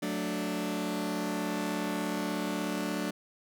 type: chord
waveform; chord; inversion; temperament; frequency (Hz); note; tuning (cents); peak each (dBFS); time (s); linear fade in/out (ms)
sawtooth; D major; first; just; 183.54 / 220.2 / 293.7; F#3 / A3 / D4; -14 / +2 / 0; -32 / -32 / -30; 0.02-3.11; 10
effects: none